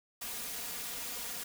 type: noise with comb filter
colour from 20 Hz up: white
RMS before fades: -40 dBFS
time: 0.21-1.44 s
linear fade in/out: 10 ms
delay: 4.2 ms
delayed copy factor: +0.75
effects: none